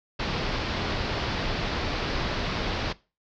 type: low-pass noise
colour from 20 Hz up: pink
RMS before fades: -29 dBFS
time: 0.19-2.93 s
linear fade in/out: 10 ms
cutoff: 5100 Hz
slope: 48 dB/octave
effects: noise-tail reverb RT60 0.3 s tail -20 dB re dry